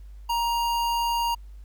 square tone with notch filter, 939 Hz, A#5, 12 cents sharp, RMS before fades -25 dBFS, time 0.29-1.35 s, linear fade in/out 10 ms, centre 8900 Hz, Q 1.9, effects added 50 Hz sine -40 dBFS peak until 1.64 s + pink hiss -66 dBFS RMS until 1.64 s

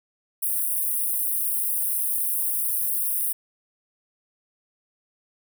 white high-pass noise, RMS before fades -25 dBFS, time 0.42-3.33 s, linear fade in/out 10 ms, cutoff 9000 Hz, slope 96 dB/octave, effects none

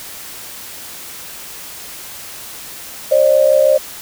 sine tone pair together, 539 / 605 Hz, C#5 / D#5, -49 / -49 cents, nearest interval major second, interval 200 cents, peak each -11 dBFS, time 3.11-3.78 s, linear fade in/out 10 ms, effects white hiss -32 dBFS RMS until 4.01 s

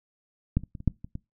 clicks, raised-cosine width 5 ms, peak -10 / -27 / -26 / -28 / -9 / -26 / -22 dBFS, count 7, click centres 0.57 / 0.636 / 0.752 / 0.804 / 0.877 / 1.045 / 1.154 s, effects noise-tail reverb RT60 0.2 s tail -22 dB re dry

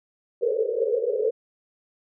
white band-pass noise, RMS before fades -24 dBFS, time 0.41-1.31 s, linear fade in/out 20 ms, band 430 to 510 Hz, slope 96 dB/octave, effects none

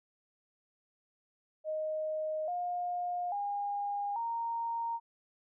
sine tone with pitch steps, 622.3 / 710.7 / 811.7 / 927 Hz, D#5 / F5 / G#5 / A#5, 0 / +30 / -40 / -10 cents, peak -32 dBFS, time 1.64-5 s, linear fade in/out 50 ms, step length 840 ms, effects none

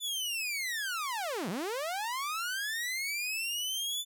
sawtooth linear two-way sweep, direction down then up, 3520 to 155.56 to 3520 Hz, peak -29 dBFS, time 0-4.05 s, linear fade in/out 50 ms, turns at 1.49 s, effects none

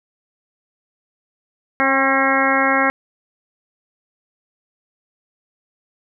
harmonic tone with a mistuned harmonic, 270 Hz, C#4, 45 cents flat, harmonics 1 / 2 / 3 / 4 / 5 / 6 / 7 / 8, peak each -22 / -22 / -22 / -22 / -22 / -22 / -22 / -22 dBFS, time 1.8-2.9 s, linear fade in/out 0 ms, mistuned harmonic 3, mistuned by -21 cents, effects none

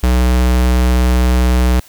square tone, 62.1 Hz, B1, 10 cents sharp, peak -10 dBFS, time 0.03-1.8 s, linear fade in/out 5 ms, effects white hiss -43 dBFS RMS until 1.88 s

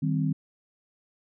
sine chord, C minor, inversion first, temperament equal, 155.56 / 196 / 261.6 Hz, Eb3 / G3 / C4, 0 / 0 / 0 cents, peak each -25 / -31 / -29 dBFS, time 0.02-0.33 s, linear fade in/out 10 ms, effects none

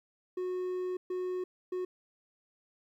triangle tone bursts at uneven times, 365.7 Hz, F#4, 20 cents flat, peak -30 dBFS, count 3, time 0.37-0.97 / 1.1-1.44 / 1.72-1.85 s, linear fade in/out 5 ms, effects 12-bit

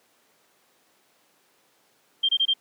sine tone bursts, 3173 Hz, G7, 20 cents sharp, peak -18 dBFS, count 4, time 2.23-2.538 s, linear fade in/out 10 ms, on 59 ms, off 24 ms, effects pink hiss -63 dBFS RMS until 2.6 s + high-pass 300 Hz 12 dB/octave

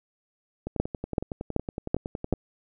two click trains, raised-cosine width 2 ms, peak -18 / -9 dBFS, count 19 / 5, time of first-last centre 0.67-2.337 / 0.8-2.327 s, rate 10.8 / 2.62 Hz, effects none

